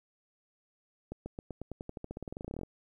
accelerating click train, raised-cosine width 2 ms, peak -26 dBFS, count 25, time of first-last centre 1.12-2.633 s, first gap 140 ms, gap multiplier 0.92, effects 11-bit

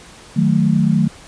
sine chord, D# diminished, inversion none, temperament equal, 155.56 / 185 / 220 Hz, D#3 / F#3 / A3, 0 / 0 / 0 cents, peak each -16 dBFS, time 0.36-1.08 s, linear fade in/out 10 ms, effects pink hiss -41 dBFS RMS until 1.27 s + resampled to 22050 Hz

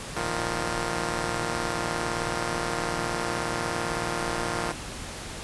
5% pulse chord, Bb suspended fourth, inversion none, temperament just, 116.54 / 155.39 / 174.81 Hz, Bb2 / Eb3 / F3, 0 / -2 / +2 cents, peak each -22 dBFS, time 0.16-4.72 s, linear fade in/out 5 ms, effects pink hiss -37 dBFS RMS until 5.43 s + resampled to 24000 Hz

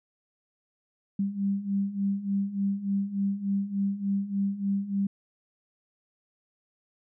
sine beating tone pair, 196 / 199.4 Hz, G3 / G3, 0 / +30 cents, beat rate 3.4 Hz, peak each -31 / -27 dBFS, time 1.19-5.07 s, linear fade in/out 5 ms, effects none

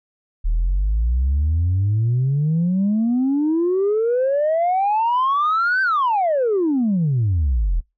sine exponential two-way sweep, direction up then down, 37.64 to 1568 to 37.64 Hz, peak -14 dBFS, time 0.44-7.81 s, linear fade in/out 20 ms, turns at 5.82 s, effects noise-tail reverb RT60 0.2 s tail -24 dB re dry + tanh soft clip ceiling -13 dBFS

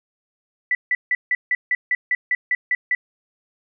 sine tone bursts, 1978 Hz, B6, 2 cents sharp, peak -16 dBFS, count 12, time 0.71-2.95 s, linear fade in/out 2 ms, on 40 ms, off 160 ms, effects none

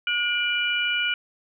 sine tone cluster, 1442 / 2376 / 2944 Hz, F#6 / D7 / F#7, -45 / +20 / -9 cents, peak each -26 dBFS, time 0.07-1.14 s, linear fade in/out 2 ms, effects none

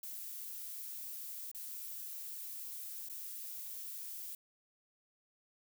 violet noise with dropouts, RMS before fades -45 dBFS, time 0.03-4.35 s, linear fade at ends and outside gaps 2 ms, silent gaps 1.515-1.547 / 3.087-3.097 s, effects none

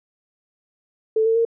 sine tone with pitch steps, 440 / 450 / 460.3 Hz, A4 / A4 / A#4, 0 / +39 / -22 cents, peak -15 dBFS, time 1.16-1.451 s, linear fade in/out 5 ms, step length 97 ms, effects none

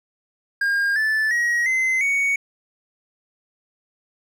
triangle tone with pitch steps, 1615 / 1751 / 1898.5 / 2058 / 2232 Hz, G#6 / A6 / A#6 / C7 / C#7, -49 / -9 / +31 / -29 / +11 cents, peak -16 dBFS, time 0.61-2.36 s, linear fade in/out 5 ms, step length 350 ms, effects none

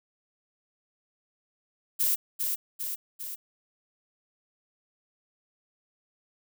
violet noise with echo, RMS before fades -25 dBFS, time 1.99-2.16 s, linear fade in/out 20 ms, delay 400 ms, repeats 3, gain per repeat -4 dB, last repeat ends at 3.36 s, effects none

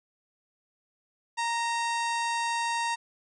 harmonic tone with a mistuned harmonic, 932.3 Hz, A#5, in tune, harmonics 1 / 2 / 3 / 4 / 5 / 6 / 7 / 8 / 9 / 10, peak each -28 / -34 / -38 / -40 / -42 / -44 / -45 / -46 / -47 / -48 dBFS, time 1.37-2.96 s, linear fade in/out 20 ms, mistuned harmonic 3, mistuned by -49 cents, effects none

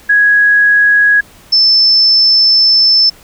sine tone pair in turn, 1664 / 5283 Hz, G#6 / E8, +3 / +3 cents, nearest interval octave + minor sixth, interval 2000 cents, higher second, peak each -5 dBFS, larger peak neither, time 0.09-1.21 / 1.52-3.1 s, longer second, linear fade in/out 10 ms, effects pink hiss -41 dBFS RMS until 3.23 s

